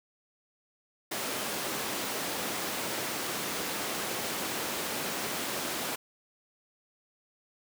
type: high-pass noise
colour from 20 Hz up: pink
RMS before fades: -34 dBFS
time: 1.11-5.96 s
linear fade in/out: 10 ms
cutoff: 250 Hz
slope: 12 dB/octave
effects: none